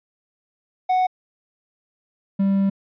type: tone pair in turn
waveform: triangle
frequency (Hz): 740 / 196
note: F#5 / G3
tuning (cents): 0 / 0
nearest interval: octave + major seventh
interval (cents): 2300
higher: first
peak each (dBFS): -14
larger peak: neither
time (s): 0.89-1.07 / 2.39-2.7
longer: second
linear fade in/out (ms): 10
effects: resampled to 11025 Hz